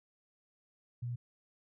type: tone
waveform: sine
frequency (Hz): 120.9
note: B2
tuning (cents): -36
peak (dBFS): -35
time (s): 1.02-1.16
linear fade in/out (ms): 10
effects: none